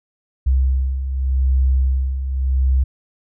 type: beating tone pair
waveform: sine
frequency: 64.9 / 65.75 Hz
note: C2 / C2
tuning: -13 / +9 cents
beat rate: 0.85 Hz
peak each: -22 / -15 dBFS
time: 0.46-2.84 s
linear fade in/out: 10 ms
effects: none